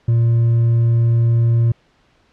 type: tone with hard clipping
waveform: sine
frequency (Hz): 116.5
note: A#2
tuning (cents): -1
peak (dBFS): -12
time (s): 0.08-1.72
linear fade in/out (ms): 5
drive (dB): 2
effects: pink hiss -57 dBFS RMS until 2.32 s + low-pass 4000 Hz 12 dB/octave